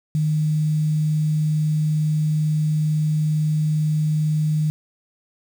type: tone with quantisation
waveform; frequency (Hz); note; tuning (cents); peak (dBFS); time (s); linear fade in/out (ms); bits
sine; 153.7; D#3; -21; -17; 0.15-4.7; 0; 7
effects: none